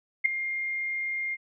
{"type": "tone with ADSR envelope", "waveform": "sine", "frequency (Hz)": 2118, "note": "C7", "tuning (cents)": 21, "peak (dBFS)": -15, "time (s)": [0.24, 1.37], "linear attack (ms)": 17, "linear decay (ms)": 4, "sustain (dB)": -13, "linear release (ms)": 37, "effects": []}